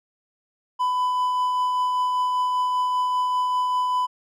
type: tone with tremolo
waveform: triangle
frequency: 1000 Hz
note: B5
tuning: 21 cents sharp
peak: -17 dBFS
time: 0.79-4.07 s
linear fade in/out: 20 ms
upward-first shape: triangle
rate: 5.1 Hz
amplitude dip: 25%
effects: none